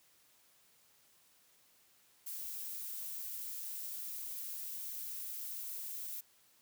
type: noise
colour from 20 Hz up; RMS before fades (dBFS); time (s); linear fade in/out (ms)
violet; -43; 2.26-6.21; 10
effects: white hiss -68 dBFS RMS until 6.61 s + high-pass 60 Hz 12 dB/octave